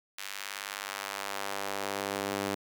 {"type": "tone with high-pass filter sweep", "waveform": "sawtooth", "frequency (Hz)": 99.3, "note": "G2", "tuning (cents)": 23, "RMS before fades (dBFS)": -36, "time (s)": [0.18, 2.55], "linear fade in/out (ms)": 5, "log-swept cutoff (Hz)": [2100, 290], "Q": 0.85, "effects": []}